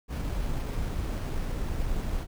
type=noise with sample-and-hold; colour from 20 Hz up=brown; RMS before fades=-30 dBFS; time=0.08-2.27 s; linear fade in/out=50 ms; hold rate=7350 Hz; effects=none